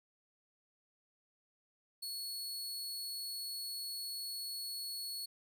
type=tone; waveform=sawtooth; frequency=4377 Hz; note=C#8; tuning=23 cents flat; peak=-37 dBFS; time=2.02-5.26 s; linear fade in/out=10 ms; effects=none